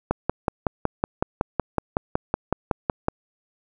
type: click train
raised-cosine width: 1 ms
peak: -6 dBFS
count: 17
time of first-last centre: 0.11-3.084 s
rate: 5.38 Hz
effects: none